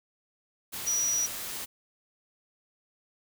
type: tone in noise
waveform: sine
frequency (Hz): 5820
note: F#8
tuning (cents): -29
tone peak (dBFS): -25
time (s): 0.86-1.27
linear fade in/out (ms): 20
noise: white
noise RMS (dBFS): -37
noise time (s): 0.72-1.66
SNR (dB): +9
effects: none